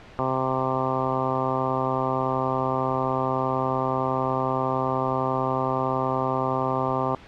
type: harmonic tone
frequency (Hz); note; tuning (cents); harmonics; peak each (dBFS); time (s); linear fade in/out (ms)
130.81; C3; 0; 1 / 2 / 3 / 4 / 5 / 6 / 7 / 8 / 9; -31 / -31 / -31 / -31 / -31 / -31 / -31 / -31 / -31; 0.19-7.15; 0
effects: pink hiss -46 dBFS RMS until 7.27 s + low-pass 3000 Hz 12 dB/octave